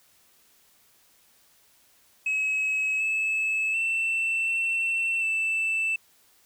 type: tone with pitch steps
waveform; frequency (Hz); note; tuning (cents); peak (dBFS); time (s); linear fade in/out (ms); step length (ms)
sine; 2564 / 2602 / 2678 / 2694 / 2651; E7 / E7 / E7 / E7 / E7; -49 / -23 / +27 / +37 / +9; -21; 2.26-5.96; 5; 740
effects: tanh soft clip ceiling -22 dBFS + white hiss -61 dBFS RMS until 6.45 s